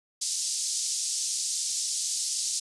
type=band-pass noise; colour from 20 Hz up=pink; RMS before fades=-30 dBFS; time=0.21-2.6 s; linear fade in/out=10 ms; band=5100 to 8900 Hz; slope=24 dB/octave; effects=resampled to 24000 Hz